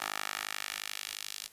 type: tone with high-pass filter sweep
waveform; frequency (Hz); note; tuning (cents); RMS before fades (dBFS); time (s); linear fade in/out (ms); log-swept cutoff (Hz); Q
10% pulse; 51.4; G#1; -17; -39; 0-1.48; 5; 1100 to 4100; 1
effects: white hiss -59 dBFS RMS until 1.52 s + resampled to 32000 Hz